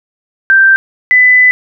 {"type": "tone pair in turn", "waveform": "sine", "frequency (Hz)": [1568, 2001], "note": ["G6", "B6"], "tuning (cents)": [0, 22], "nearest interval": "major third", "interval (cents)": 422, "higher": "second", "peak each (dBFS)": -3, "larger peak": "neither", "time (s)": [[0.5, 0.76], [1.11, 1.51]], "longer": "second", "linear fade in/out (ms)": 0, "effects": []}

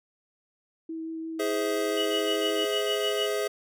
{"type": "tone with vibrato", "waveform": "sine", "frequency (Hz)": 323.6, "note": "E4", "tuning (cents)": -32, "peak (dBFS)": -32, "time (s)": [0.89, 2.65], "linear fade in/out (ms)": 5, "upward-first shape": "sine", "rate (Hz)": 5.7, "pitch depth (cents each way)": 8}
{"type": "chord", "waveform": "square", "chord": "Ab augmented", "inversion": "none", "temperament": "just", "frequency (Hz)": [415.3, 519.1, 648.9], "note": ["Ab4", "C5", "E5"], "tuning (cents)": [0, -14, -27], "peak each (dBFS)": [-29, -34, -33], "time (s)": [1.39, 3.48], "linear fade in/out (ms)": 10}
{"type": "tone with tremolo", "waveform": "sine", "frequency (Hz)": 2936, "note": "F#7", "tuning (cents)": -14, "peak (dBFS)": -26, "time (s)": [1.97, 3.27], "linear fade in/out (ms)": 5, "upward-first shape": "triangle", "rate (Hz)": 6.6, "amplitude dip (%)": 100}
{"effects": []}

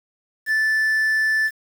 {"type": "tone with quantisation", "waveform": "triangle", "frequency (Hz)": 1755, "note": "A6", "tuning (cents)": -5, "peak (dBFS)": -15, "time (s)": [0.46, 1.51], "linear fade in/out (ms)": 50, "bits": 7, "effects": []}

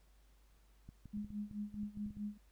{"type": "clicks", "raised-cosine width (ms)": 5, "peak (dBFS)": -39, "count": 12, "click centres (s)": [0.89, 1.057, 1.172, 1.246, 1.305, 1.512, 1.743, 1.833, 1.973, 2.063, 2.107, 2.17]}
{"type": "tone with tremolo", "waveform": "sine", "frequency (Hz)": 207.7, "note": "G#3", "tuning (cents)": 0, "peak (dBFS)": -37, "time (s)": [1.13, 2.38], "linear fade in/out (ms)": 10, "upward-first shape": "sine", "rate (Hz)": 4.7, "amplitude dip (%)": 90}
{"effects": ["added 50 Hz sine -64 dBFS peak until 2.51 s", "pink hiss -74 dBFS RMS until 2.51 s"]}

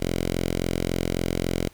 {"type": "tone with notch filter", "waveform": "5% pulse", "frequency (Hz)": 43.65, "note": "F1", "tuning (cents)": 0, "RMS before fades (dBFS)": -26, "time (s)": [0, 1.69], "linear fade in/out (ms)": 10, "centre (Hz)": 1200, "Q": 1.6, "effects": ["pink hiss -55 dBFS RMS until 1.73 s"]}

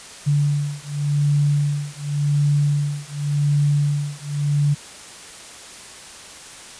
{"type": "beating tone pair", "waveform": "sine", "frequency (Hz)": [144.7, 145.59], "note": ["D3", "D3"], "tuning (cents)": [-25, -15], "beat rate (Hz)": 0.89, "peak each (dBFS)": -20, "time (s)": [0.26, 4.75], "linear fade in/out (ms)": 20, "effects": ["white hiss -39 dBFS RMS until 6.79 s", "resampled to 22050 Hz"]}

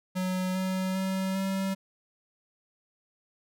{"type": "tone with pitch steps", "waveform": "square", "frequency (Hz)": [184.8, 187.38, 190, 192.65], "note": ["F#3", "F#3", "F#3", "G3"], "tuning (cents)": [-2, 22, 46, -30], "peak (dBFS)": -28, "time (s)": [0.15, 1.75], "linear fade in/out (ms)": 20, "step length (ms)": 400, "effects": []}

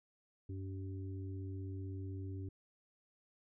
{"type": "harmonic tone", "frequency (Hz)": 95.8, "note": "G2", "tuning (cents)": -39, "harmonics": [1, 3, 4], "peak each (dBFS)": [-41, -49, -53], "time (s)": [0.49, 2.49], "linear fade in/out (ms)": 5, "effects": []}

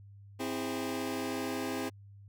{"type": "chord", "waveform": "sawtooth", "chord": "C augmented", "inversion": "none", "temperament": "just", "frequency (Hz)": [261.6, 327, 408.8], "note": ["C4", "E4", "G#4"], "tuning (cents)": [0, -14, -27], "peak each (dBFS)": [-32, -35, -35], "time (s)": [0.39, 1.9], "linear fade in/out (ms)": 20, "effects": ["added 100 Hz sine -50 dBFS peak until 2.28 s"]}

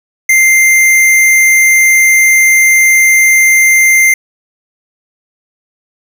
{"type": "tone", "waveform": "square", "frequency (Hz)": 2093, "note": "C7", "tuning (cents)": 0, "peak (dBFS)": -5, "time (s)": [0.29, 4.14], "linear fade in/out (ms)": 5, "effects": []}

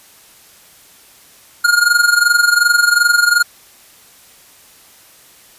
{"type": "tone with amplitude modulation", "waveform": "square", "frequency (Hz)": 1423, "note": "F6", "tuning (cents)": 32, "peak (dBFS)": -7, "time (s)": [1.64, 3.43], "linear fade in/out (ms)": 10, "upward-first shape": "sine", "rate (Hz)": 22.7, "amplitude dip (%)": 75, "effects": ["white hiss -45 dBFS RMS until 5.58 s", "resampled to 32000 Hz"]}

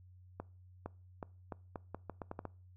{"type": "accelerating click train", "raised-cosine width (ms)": 1, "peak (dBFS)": -27, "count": 11, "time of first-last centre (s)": [0.4, 2.453], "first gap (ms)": 460, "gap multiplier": 0.8, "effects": ["noise-tail reverb RT60 0.4 s tail -23 dB re dry", "added 91 Hz sine -56 dBFS peak until 2.76 s"]}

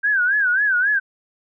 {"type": "tone with vibrato", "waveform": "sine", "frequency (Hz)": 1568, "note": "G6", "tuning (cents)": 0, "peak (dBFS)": -15, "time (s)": [0.03, 1], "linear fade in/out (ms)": 20, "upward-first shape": "sine", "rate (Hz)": 3.7, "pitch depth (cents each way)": 150, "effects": []}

